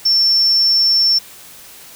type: tone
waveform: sine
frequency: 5410 Hz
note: E8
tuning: 44 cents sharp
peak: -10 dBFS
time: 0.05-1.19 s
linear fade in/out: 10 ms
effects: white hiss -39 dBFS RMS until 1.95 s